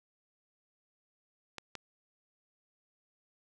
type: clicks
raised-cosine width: 0.2 ms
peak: -23 dBFS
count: 2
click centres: 1.583 / 1.753 s
effects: none